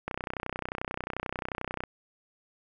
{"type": "click train", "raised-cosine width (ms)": 0.5, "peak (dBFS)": -17, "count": 56, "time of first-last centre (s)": [0.08, 1.837], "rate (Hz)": 31.3, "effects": []}